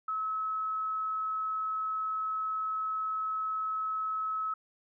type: tone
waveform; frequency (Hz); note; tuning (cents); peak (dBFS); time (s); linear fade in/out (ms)
sine; 1291; E6; -37; -30; 0.08-4.54; 5
effects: none